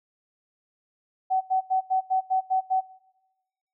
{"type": "tone bursts", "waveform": "sine", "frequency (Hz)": 755, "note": "F#5", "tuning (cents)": 35, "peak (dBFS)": -20, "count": 8, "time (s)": [1.3, 2.81], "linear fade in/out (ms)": 20, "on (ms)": 110, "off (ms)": 90, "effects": ["noise-tail reverb RT60 1.0 s tail -21 dB re dry"]}